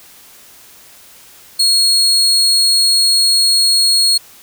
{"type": "tone", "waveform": "35% pulse", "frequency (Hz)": 4305, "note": "C8", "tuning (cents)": 49, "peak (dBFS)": -8, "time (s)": [1.59, 4.18], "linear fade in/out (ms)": 10, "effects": ["white hiss -42 dBFS RMS until 4.42 s"]}